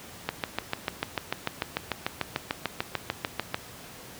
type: click train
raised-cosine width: 0.3 ms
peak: -10 dBFS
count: 23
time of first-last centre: 0.29-3.544 s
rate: 6.76 Hz
effects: pink hiss -45 dBFS RMS until 4.19 s + high-pass 80 Hz 12 dB/octave

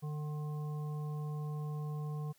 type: harmonic tone with a mistuned harmonic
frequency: 150 Hz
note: D3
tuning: 37 cents sharp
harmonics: 1 / 3 / 5 / 7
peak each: -36 / -50 / -54 / -53 dBFS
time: 0.02-2.33 s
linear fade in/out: 20 ms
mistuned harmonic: 7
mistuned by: +23 cents
effects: white hiss -69 dBFS RMS until 2.38 s

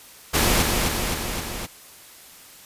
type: noise with echo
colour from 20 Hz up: pink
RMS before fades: -19 dBFS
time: 0.33-0.63 s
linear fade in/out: 20 ms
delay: 260 ms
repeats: 4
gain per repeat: -3 dB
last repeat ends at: 1.67 s
effects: white hiss -46 dBFS RMS until 2.65 s + resampled to 32000 Hz

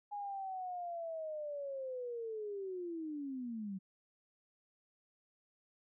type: linear sweep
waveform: sine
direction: down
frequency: 829 to 185 Hz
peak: -39 dBFS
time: 0.11-3.79 s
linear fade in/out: 20 ms
effects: none

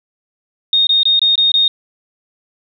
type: tone bursts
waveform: sine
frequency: 3700 Hz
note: A#7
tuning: 14 cents flat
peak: -9 dBFS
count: 6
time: 0.73-1.68 s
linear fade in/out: 2 ms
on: 140 ms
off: 22 ms
effects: none

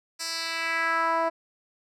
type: tone with band-pass filter sweep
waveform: 10% pulse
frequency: 329.6 Hz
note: E4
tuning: in tune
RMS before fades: -27 dBFS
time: 0.19-1.3 s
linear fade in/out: 20 ms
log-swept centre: 6500 to 710 Hz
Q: 1.9
effects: none

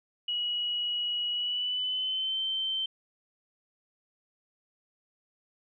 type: tone with pitch glide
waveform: sine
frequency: 2914 to 3105 Hz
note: F#7 to G7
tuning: -27 to -17 cents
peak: -28 dBFS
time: 0.28-2.86 s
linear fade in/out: 5 ms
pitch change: +110 cents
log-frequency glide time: 1.31-2.41 s
effects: none

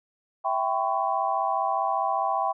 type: chord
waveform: sine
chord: C# half-diminished seventh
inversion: first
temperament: equal with one note detuned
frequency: 659.3 / 784 / 1013.8 / 1108.7 Hz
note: E5 / G5 / B5 / C#6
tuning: 0 / 0 / +45 / 0 cents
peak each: -30 / -26 / -29 / -30 dBFS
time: 0.44-2.53 s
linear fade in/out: 20 ms
effects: none

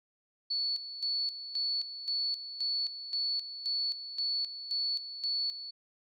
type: tone with tremolo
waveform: sine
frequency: 4435 Hz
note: C#8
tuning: in tune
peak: -29 dBFS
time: 0.5-5.71 s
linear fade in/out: 10 ms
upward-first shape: square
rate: 1.9 Hz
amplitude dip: 70%
effects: none

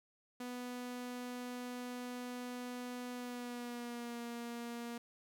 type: tone with pitch glide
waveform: sawtooth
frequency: 246.9 to 236.2 Hz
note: B3 to A#3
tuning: 0 to +23 cents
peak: -38 dBFS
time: 0.4-4.98 s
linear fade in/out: 5 ms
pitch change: -77 cents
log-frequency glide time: 3.13-4.21 s
effects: none

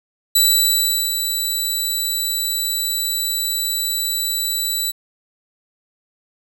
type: tone with ADSR envelope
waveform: 15% pulse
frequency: 3957 Hz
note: B7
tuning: 3 cents sharp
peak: -4 dBFS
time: 0.35-4.92 s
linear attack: 7 ms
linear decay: 750 ms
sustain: -8 dB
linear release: 20 ms
effects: none

